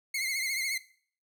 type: tone with vibrato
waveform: sawtooth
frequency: 2128 Hz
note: C7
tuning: 29 cents sharp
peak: -26 dBFS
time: 0.14-0.78 s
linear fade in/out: 5 ms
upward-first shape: triangle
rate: 14 Hz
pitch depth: 87 cents each way
effects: noise-tail reverb RT60 0.5 s tail -18 dB re dry